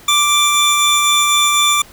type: tone pair together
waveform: 25% pulse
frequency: 1176 / 3524 Hz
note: D6 / A7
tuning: +2 / +2 cents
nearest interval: octave + perfect fifth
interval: 1900 cents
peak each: -10 dBFS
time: 0.08-1.82 s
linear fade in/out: 5 ms
effects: pink hiss -42 dBFS RMS until 1.92 s